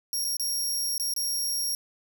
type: tone with dropouts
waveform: 20% pulse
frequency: 5588 Hz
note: F8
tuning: in tune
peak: -21 dBFS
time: 0.13-1.75 s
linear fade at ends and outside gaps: 1 ms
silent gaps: 0.244-0.248 / 0.368-0.397 / 0.98-0.998 / 1.138-1.163 s
effects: none